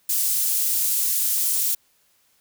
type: high-pass noise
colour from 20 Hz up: pink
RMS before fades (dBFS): -22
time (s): 0.09-1.75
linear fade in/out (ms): 5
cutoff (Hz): 9900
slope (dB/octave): 12
effects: white hiss -63 dBFS RMS until 2.4 s